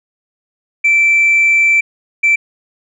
sine tone bursts at uneven times, 2334 Hz, D7, 11 cents flat, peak -6 dBFS, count 2, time 0.84-1.81 / 2.23-2.36 s, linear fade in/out 10 ms, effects tanh soft clip ceiling -5 dBFS

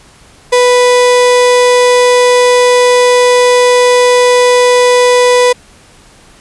35% pulse tone, 493.9 Hz, B4, in tune, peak -3 dBFS, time 0.52-5.53 s, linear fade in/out 10 ms, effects pink hiss -41 dBFS RMS until 6.4 s + resampled to 24000 Hz

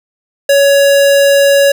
square tone, 560 Hz, C#5, 18 cents sharp, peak -6 dBFS, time 0.49-1.72 s, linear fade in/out 5 ms, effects none

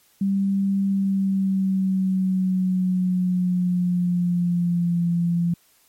sine tone with pitch glide, 196 to 171.62 Hz, G3 to F3, 0 to -30 cents, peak -18 dBFS, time 0.21-5.54 s, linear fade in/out 5 ms, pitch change -230 cents, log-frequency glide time 0.87-5.06 s, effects white hiss -59 dBFS RMS until 5.88 s + MP3 64 kbps

